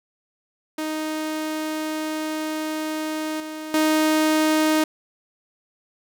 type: tone with level steps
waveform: sawtooth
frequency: 311.1 Hz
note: D#4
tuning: in tune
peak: -21 / -27 / -13 dBFS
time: 0.78-4.84 s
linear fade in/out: 5 ms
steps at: 3.4 / 3.74 s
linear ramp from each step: 2 ms
effects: none